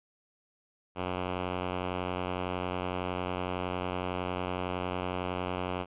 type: tone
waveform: 5% pulse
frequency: 90.9 Hz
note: F#2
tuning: 30 cents flat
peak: -20 dBFS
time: 0.95-5.86 s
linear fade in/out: 50 ms
effects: resampled to 8000 Hz